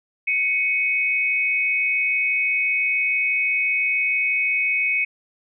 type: tone pair together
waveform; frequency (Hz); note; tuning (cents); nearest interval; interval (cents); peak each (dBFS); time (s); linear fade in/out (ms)
sine; 2217 / 2524; C#7 / D#7; 0 / +24; major second; 224; -21; 0.27-5.05; 10
effects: none